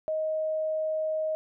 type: tone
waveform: sine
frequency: 627 Hz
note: D#5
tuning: 13 cents sharp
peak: -26 dBFS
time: 0.08-1.35 s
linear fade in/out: 0 ms
effects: none